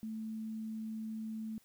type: tone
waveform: sine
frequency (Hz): 220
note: A3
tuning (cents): 0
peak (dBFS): -38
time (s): 0.03-1.58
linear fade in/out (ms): 0
effects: white hiss -68 dBFS RMS until 1.64 s